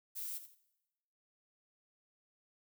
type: noise with echo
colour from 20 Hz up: violet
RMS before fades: -42 dBFS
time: 0.15-0.39 s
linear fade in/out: 20 ms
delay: 83 ms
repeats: 2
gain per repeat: -11 dB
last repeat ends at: 0.556 s
effects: noise-tail reverb RT60 1.0 s tail -20 dB re dry